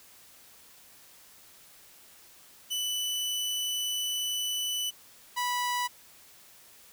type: tone pair in turn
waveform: sawtooth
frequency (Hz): 2983 / 982.3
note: F#7 / B5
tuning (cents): +13 / -10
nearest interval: octave + perfect fifth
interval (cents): 1923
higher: first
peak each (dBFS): -26 / -24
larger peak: second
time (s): 2.7-4.91 / 5.36-5.88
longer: first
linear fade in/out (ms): 20
effects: white hiss -55 dBFS RMS until 6.92 s